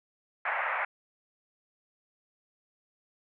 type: band-pass noise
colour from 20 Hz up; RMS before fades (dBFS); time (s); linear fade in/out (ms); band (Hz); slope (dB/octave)
white; -31; 0.45-0.85; 5; 590 to 2200; 48
effects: none